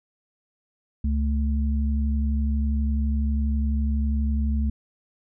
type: tone pair together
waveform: sine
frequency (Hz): 69.3 / 220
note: C#2 / A3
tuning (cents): 0 / 0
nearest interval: octave + minor sixth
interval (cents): 2000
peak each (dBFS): -21 / -28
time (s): 1.04-4.7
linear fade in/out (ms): 5
effects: none